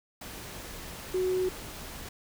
sine tone in noise, 370 Hz, F#4, in tune, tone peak -25 dBFS, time 1.14-1.49 s, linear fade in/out 5 ms, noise pink, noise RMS -42 dBFS, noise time 0.21-2.09 s, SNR +14 dB, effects none

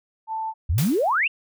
sine tone, 884 Hz, A5, 8 cents sharp, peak -25 dBFS, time 0.27-0.54 s, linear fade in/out 50 ms
sine exponential sweep, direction up, 68.4 to 2900 Hz, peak -18 dBFS, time 0.69-1.28 s, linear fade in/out 10 ms
white noise with exponential decay, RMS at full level -27 dBFS, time 0.78-1.23 s, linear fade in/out 2 ms, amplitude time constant 96 ms
effects none

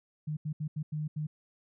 sine tone bursts at uneven times, 152.3 Hz, D#3, 37 cents flat, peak -31 dBFS, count 6, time 0.27-0.37 / 0.45-0.53 / 0.6-0.68 / 0.76-0.83 / 0.92-1.08 / 1.16-1.27 s, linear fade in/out 10 ms, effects none

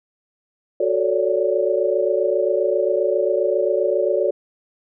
sine chord, D major seventh, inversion first, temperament equal with one note detuned, 370 / 440 / 554.4 / 581.9 Hz, F#4 / A4 / C#5 / D5, 0 / 0 / 0 / -16 cents, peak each -22 dBFS, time 0.8-4.31 s, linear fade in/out 5 ms, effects none

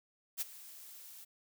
blue noise with ADSR envelope, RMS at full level -34 dBFS, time 0.37-1.25 s, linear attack 42 ms, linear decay 21 ms, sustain -18 dB, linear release 14 ms, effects none

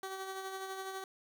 15% pulse tone with tremolo, 382.8 Hz, G4, 41 cents flat, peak -32 dBFS, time 0.03-1.04 s, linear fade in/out 2 ms, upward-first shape sine, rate 12 Hz, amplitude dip 40%, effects none

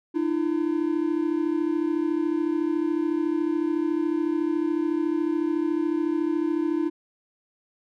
triangle tone pair together, 303.5 / 337.4 Hz, D#4 / E4, -43 / +40 cents, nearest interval major second, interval 183 cents, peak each -23 dBFS, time 0.14-6.9 s, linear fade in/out 20 ms, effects none

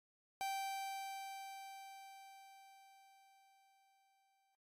45% pulse tone with exponential decay, 780 Hz, G5, 9 cents flat, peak -38 dBFS, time 0.41-4.55 s, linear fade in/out 0 ms, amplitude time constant 900 ms, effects noise-tail reverb RT60 0.2 s tail -21 dB re dry + AAC 48 kbps

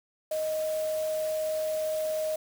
sine tone in noise, 624 Hz, D#5, 5 cents sharp, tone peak -27 dBFS, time 0.31-2.36 s, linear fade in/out 5 ms, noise white, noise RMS -43 dBFS, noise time 0.31-2.36 s, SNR +13 dB, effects none

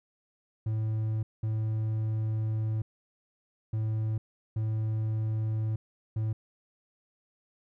triangle tone bursts at uneven times, 109.5 Hz, A2, 8 cents flat, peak -25 dBFS, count 5, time 0.66-1.23 / 1.43-2.82 / 3.73-4.18 / 4.56-5.76 / 6.16-6.33 s, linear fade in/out 5 ms, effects none

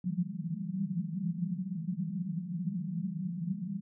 pink band-pass noise, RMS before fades -35 dBFS, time 0.04-3.81 s, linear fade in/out 5 ms, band 160 to 200 Hz, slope 96 dB/octave, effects none

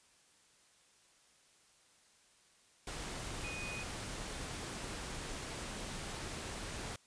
sine tone in noise, 2489 Hz, D#7, in tune, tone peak -43 dBFS, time 3.44-3.83 s, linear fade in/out 2 ms, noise pink, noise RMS -43 dBFS, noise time 2.87-6.96 s, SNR -3 dB, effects white hiss -67 dBFS RMS until 7.06 s + resampled to 22050 Hz

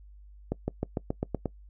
accelerating click train, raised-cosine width 2 ms, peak -15 dBFS, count 8, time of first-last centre 0.52-1.457 s, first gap 160 ms, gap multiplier 0.94, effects noise-tail reverb RT60 0.1 s tail -22 dB re dry + added 50 Hz sine -48 dBFS peak until 1.69 s

